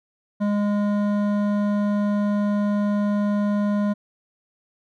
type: tone with hard clipping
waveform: sine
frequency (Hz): 205.6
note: G#3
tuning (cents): -17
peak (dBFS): -21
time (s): 0.4-3.94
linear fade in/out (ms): 20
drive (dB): 12
effects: none